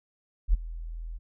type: tone with ADSR envelope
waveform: sine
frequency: 41.22 Hz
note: E1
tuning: 1 cent sharp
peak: -15 dBFS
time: 0.48-1.19 s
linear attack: 56 ms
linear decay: 18 ms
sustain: -19 dB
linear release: 29 ms
effects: none